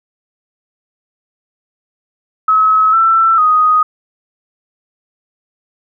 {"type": "tone with pitch steps", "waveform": "sine", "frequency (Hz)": [1285, 1335, 1248], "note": ["E6", "E6", "D#6"], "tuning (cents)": [-45, 22, 5], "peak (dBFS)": -7, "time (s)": [2.48, 3.83], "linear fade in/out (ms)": 5, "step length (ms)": 450, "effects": []}